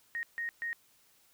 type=tone bursts at uneven times; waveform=sine; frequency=1864.7 Hz; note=A#6; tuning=in tune; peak=-33 dBFS; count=3; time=0.15-0.23 / 0.38-0.49 / 0.62-0.73 s; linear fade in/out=0 ms; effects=white hiss -66 dBFS RMS until 1.33 s